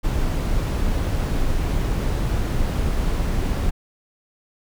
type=noise; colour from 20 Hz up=brown; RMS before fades=-21 dBFS; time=0.03-3.71 s; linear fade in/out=20 ms; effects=none